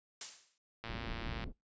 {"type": "noise with exponential decay", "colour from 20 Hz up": "blue", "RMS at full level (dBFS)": -35, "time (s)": [0.21, 0.58], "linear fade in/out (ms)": 2, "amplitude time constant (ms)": 80}
{"type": "click train", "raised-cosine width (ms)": 0.3, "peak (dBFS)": -27, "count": 70, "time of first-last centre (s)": [0.84, 1.44], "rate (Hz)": 115}
{"type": "low-pass noise", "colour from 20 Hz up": "pink", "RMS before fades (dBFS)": -42, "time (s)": [0.85, 1.53], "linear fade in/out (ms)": 50, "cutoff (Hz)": 270, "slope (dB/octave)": 12}
{"effects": ["noise-tail reverb RT60 0.2 s tail -23 dB re dry", "resampled to 16000 Hz"]}